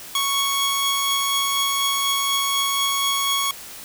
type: tone pair together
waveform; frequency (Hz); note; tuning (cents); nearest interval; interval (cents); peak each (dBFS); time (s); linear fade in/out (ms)
sawtooth; 1108.7 / 3322; C#6 / G#7; 0 / 0; octave + perfect fifth; 1900; -19; 0.15-3.51; 2
effects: white hiss -38 dBFS RMS until 3.84 s